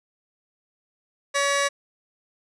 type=tone pair together; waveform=15% pulse; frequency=564.4 / 1935 Hz; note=C#5 / B6; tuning=+31 / -36 cents; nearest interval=octave + major sixth; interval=2133 cents; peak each=-15 / -21 dBFS; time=1.34-1.69 s; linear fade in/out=20 ms; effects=resampled to 22050 Hz